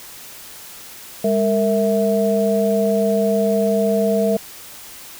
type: tone cluster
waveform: sine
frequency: 203.4 / 459.8 / 656 Hz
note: G#3 / A#4 / E5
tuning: -36 / -24 / -9 cents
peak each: -19 dBFS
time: 1.24-4.37 s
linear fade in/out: 5 ms
effects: white hiss -38 dBFS RMS until 5.19 s